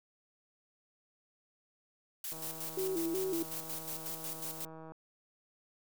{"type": "noise with tremolo", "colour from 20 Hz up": "blue", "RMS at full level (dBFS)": -40, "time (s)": [2.24, 4.65], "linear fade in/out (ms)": 2, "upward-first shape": "square", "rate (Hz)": 5.5, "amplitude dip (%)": 55}
{"type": "click train", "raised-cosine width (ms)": 1, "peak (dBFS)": -36, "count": 417, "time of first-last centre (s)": [2.32, 4.92], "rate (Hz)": 160}
{"type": "tone with vibrato", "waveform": "sine", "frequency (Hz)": 355.1, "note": "F4", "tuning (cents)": 29, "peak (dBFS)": -32, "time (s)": [2.77, 3.43], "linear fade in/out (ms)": 5, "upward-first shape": "square", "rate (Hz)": 2.7, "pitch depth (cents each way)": 110}
{"effects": []}